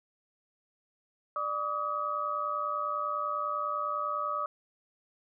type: tone cluster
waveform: sine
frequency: 595 / 1151 / 1261 Hz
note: D5 / D6 / D#6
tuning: +22 / -35 / +23 cents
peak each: -38 / -34 / -32 dBFS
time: 1.36-4.46 s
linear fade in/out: 2 ms
effects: none